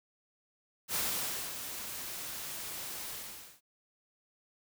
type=noise with ADSR envelope; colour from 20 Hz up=white; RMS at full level=-32 dBFS; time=0.88-3.61 s; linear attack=67 ms; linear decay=570 ms; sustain=-9 dB; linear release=510 ms; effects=none